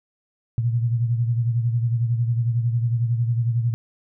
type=beating tone pair; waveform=sine; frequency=116.7 / 127.7 Hz; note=A#2 / C3; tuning=+2 / -42 cents; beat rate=11 Hz; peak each=-19 / -27 dBFS; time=0.58-3.74 s; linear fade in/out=0 ms; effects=none